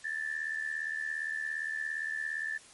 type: tone with amplitude modulation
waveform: sine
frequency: 1760 Hz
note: A6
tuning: in tune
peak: -29 dBFS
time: 0.04-2.58 s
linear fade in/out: 10 ms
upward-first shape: sine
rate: 77.4 Hz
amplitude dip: 75%
effects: white hiss -55 dBFS RMS until 2.73 s + MP3 48 kbps